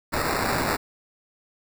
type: noise with sample-and-hold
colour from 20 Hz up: violet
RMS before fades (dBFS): -25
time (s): 0.12-0.77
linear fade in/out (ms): 20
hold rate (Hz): 3150
effects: none